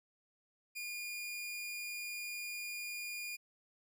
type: tone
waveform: sawtooth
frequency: 2427 Hz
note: D#7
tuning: 44 cents flat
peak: -37 dBFS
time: 0.75-3.37 s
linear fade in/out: 20 ms
effects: none